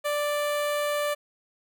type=tone with notch filter; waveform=sawtooth; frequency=587.3 Hz; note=D5; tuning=in tune; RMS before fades=-27 dBFS; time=0.04-1.15 s; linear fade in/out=20 ms; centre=5400 Hz; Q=1.9; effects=none